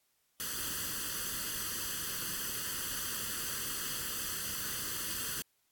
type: noise with comb filter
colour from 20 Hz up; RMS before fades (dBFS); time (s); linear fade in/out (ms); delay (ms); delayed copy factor
white; -37; 0.4-5.42; 0; 0.65; +0.8
effects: white hiss -75 dBFS RMS until 5.71 s + AAC 64 kbps